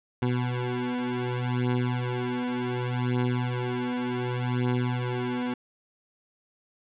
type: beating tone pair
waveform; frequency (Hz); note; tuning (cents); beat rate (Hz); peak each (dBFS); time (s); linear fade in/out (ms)
20% pulse; 123.47 / 124.14; B2 / B2; 0 / +9; 0.67; -24; 0.22-5.54; 5
effects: resampled to 8000 Hz + 10-bit